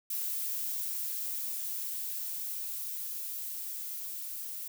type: noise with level ramp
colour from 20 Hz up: violet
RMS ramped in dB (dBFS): -34 to -40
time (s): 0.1-4.68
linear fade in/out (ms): 5
effects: none